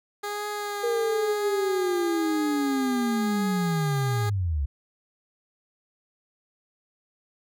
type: tone with vibrato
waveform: 15% pulse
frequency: 410 Hz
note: G#4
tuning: 22 cents flat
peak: -23 dBFS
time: 0.23-4.3 s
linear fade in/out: 10 ms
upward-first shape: triangle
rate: 1 Hz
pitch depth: 31 cents each way
type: linear sweep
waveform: sine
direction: down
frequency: 473.9 to 65.7 Hz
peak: -23 dBFS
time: 0.83-4.66 s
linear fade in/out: 10 ms
effects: none